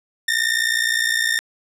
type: ring-modulated tone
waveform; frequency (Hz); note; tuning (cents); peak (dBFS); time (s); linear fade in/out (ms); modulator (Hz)
sawtooth; 1818; A#6; -44; -11; 0.28-1.39; 0; 29.9
effects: low-pass 12000 Hz 12 dB/octave